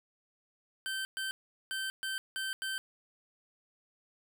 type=tone bursts at uneven times; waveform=25% pulse; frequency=1550 Hz; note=G6; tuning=20 cents flat; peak=-30 dBFS; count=6; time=0.86-1.05 / 1.17-1.31 / 1.71-1.9 / 2.03-2.18 / 2.36-2.53 / 2.62-2.78 s; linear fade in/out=0 ms; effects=none